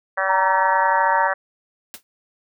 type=harmonic tone; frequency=191.5 Hz; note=G3; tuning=40 cents flat; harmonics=3 / 4 / 5 / 6 / 7 / 8 / 9 / 10; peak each=-25 / -27 / -29 / -27 / -29 / -26 / -26 / -29 dBFS; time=0.17-1.34 s; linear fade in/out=10 ms
type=tone with pitch glide; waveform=sine; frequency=933 to 921.8 Hz; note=A#5 to A#5; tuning=+1 to -20 cents; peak=-17 dBFS; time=0.28-1.28 s; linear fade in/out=20 ms; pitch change=-21 cents; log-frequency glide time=0.44-1.11 s
type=noise with exponential decay; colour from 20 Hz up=white; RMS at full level=-31 dBFS; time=1.94-2.03 s; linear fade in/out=0 ms; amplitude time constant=18 ms
effects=none